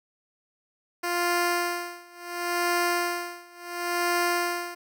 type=tone with tremolo; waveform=10% pulse; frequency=349.2 Hz; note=F4; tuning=in tune; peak=-14 dBFS; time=1.03-4.75 s; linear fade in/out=10 ms; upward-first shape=sine; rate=0.71 Hz; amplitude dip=95%; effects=none